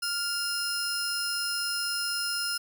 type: tone pair together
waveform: sawtooth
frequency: 1400 / 5156 Hz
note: F6 / E8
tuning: +4 / -39 cents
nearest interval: octave + major seventh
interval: 2257 cents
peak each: -28 / -28 dBFS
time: 0.02-2.58 s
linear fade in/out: 10 ms
effects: none